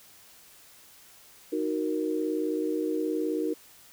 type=chord; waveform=sine; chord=D# minor; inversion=none; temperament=equal; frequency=311.1 / 370 / 466.2 Hz; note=D#4 / F#4 / A#4; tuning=0 / 0 / 0 cents; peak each=-29 / -32 / -31 dBFS; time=1.52-3.54 s; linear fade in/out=10 ms; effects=white hiss -54 dBFS RMS until 3.92 s